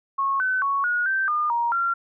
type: tone with pitch steps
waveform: sine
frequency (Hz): 1095 / 1516 / 1111 / 1448 / 1558 / 1212 / 942 / 1376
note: C#6 / F#6 / C#6 / F#6 / G6 / D#6 / A#5 / F6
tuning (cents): -22 / +42 / +4 / -38 / -11 / -46 / +18 / -26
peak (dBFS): -20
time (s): 0.18-1.94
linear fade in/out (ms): 10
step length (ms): 220
effects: none